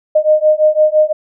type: beating tone pair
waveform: sine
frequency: 612 / 617.9 Hz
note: D#5 / D#5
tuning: -29 / -12 cents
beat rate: 5.9 Hz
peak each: -11 dBFS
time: 0.15-1.13 s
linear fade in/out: 10 ms
effects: none